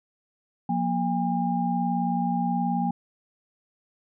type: tone cluster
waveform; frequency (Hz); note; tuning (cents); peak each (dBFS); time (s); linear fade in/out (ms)
sine; 178 / 236.7 / 808; F3 / A#3 / G#5; +33 / +27 / -48; -27; 0.69-2.91; 5
effects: none